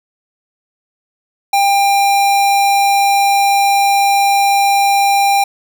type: tone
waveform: square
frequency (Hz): 797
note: G5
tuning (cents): +28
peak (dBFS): -10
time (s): 1.53-5.44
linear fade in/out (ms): 5
effects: none